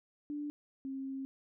sine tone pair in turn, 293.7 / 268.6 Hz, D4 / C4, 0 / +46 cents, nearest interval major second, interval 154 cents, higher first, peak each -36 / -37 dBFS, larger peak first, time 0.3-0.5 / 0.85-1.25 s, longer second, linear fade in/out 0 ms, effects none

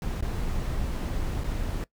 brown noise with dropouts, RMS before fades -29 dBFS, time 0.02-1.84 s, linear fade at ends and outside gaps 1 ms, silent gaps 0.208-0.225 / 1.437-1.442 s, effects noise-tail reverb RT60 0.1 s tail -20 dB re dry

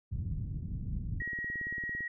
white low-pass noise, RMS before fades -36 dBFS, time 0.11-1.22 s, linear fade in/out 20 ms, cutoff 150 Hz, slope 24 dB/octave
sine tone, 1900 Hz, A#6, 33 cents sharp, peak -34 dBFS, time 1.2-2.08 s, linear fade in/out 5 ms
click train, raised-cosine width 3 ms, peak -33 dBFS, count 15, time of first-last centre 1.22-2.007 s, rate 17.8 Hz
effects none

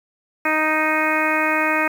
harmonic tone, 311.1 Hz, D#4, in tune, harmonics 1 / 2 / 3 / 4 / 5 / 6 / 7 / 8, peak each -25 / -25 / -25 / -25 / -25 / -25 / -25 / -25 dBFS, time 0.45-1.88 s, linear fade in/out 5 ms, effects 7-bit

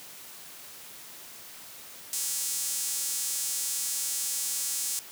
sawtooth tone with high-pass filter, 280 Hz, C#4, 18 cents sharp, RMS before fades -31 dBFS, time 2.13-4.99 s, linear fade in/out 0 ms, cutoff 7600 Hz, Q 1.4, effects white hiss -46 dBFS RMS until 5.11 s + high-pass 100 Hz 12 dB/octave

